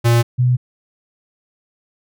square / sine tone pair in turn, 117.8 / 124.8 Hz, A#2 / B2, +19 / +19 cents, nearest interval minor second, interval 100 cents, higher second, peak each -11 dBFS, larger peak neither, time 0.04-0.23 / 0.38-0.57 s, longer neither, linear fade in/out 20 ms, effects none

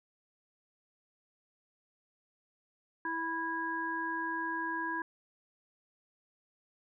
harmonic tone, 328.6 Hz, E4, 5 cents flat, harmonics 1 / 3 / 5, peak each -40 / -36 / -36 dBFS, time 3.05-5.02 s, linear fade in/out 2 ms, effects none

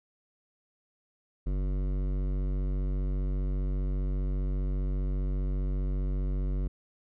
sine tone with hard clipping, 47.5 Hz, F#1, 46 cents sharp, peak -29 dBFS, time 1.46-6.68 s, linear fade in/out 10 ms, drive 15 dB, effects none

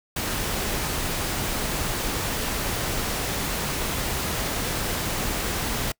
pink noise, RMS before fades -27 dBFS, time 0.16-5.92 s, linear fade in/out 5 ms, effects noise-tail reverb RT60 0.1 s tail -26 dB re dry

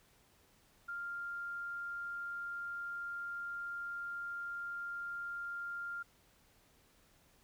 sine tone, 1396.9 Hz, F6, in tune, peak -39 dBFS, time 0.88-6.03 s, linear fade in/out 10 ms, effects pink hiss -68 dBFS RMS until 7.43 s

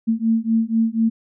sine beating tone pair, 223.5 / 227.6 Hz, A3 / A#3, +27 / -41 cents, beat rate 4.1 Hz, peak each -19 dBFS, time 0.07-1.1 s, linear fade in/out 20 ms, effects none

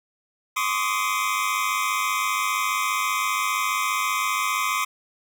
25% pulse tone cluster, 1042 / 1148 / 1243 Hz, C6 / D6 / D#6, -7 / -40 / -2 cents, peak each -23 dBFS, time 0.56-4.85 s, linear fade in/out 10 ms, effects none

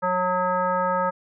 sine tone with frequency modulation, 910 Hz, A#5, 42 cents flat, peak -20 dBFS, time 0.02-1.11 s, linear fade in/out 20 ms, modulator 364 Hz, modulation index 1.4, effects none

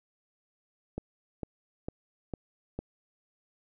click train, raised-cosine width 2 ms, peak -21 dBFS, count 5, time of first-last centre 0.98-2.79 s, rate 2.21 Hz, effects none

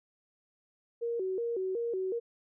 sine tone with vibrato, 419.8 Hz, G#4, 19 cents sharp, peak -30 dBFS, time 1.01-2.2 s, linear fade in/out 20 ms, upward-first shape square, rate 2.7 Hz, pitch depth 190 cents each way, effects none

